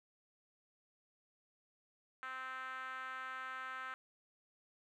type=tone with band-pass filter; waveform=5% pulse; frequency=260 Hz; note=C4; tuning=11 cents flat; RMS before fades=-45 dBFS; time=2.23-3.94 s; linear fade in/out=0 ms; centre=1400 Hz; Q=3.6; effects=none